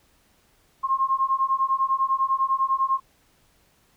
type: beating tone pair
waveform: sine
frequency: 1064 / 1074 Hz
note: C6 / C6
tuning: +29 / +45 cents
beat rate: 10 Hz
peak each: -23 dBFS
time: 0.83-3 s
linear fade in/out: 20 ms
effects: pink hiss -62 dBFS RMS until 3.96 s